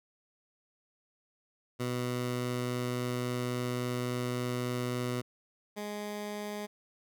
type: tone pair in turn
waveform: 15% pulse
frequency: 123.6 / 207.9 Hz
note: B2 / G#3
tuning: +2 / +2 cents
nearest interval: major sixth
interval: 900 cents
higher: second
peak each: -25 / -30 dBFS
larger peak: first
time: 1.79-5.22 / 5.76-6.67 s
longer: first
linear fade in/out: 20 ms
effects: none